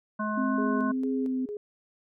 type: harmonic tone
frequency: 212.9 Hz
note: G#3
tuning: 43 cents sharp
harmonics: 1 / 3 / 5 / 7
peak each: -30 / -36 / -32 / -36 dBFS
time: 0.19-0.92 s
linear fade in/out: 10 ms
type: tone with vibrato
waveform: sine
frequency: 260 Hz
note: C4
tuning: 11 cents flat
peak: -26 dBFS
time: 0.37-1.46 s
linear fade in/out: 10 ms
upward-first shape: triangle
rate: 1.7 Hz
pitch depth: 19 cents each way
type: tone with tremolo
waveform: sine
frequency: 415.3 Hz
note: G#4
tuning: in tune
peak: -32 dBFS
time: 0.58-1.57 s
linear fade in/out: 2 ms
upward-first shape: square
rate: 2.2 Hz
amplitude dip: 70%
effects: none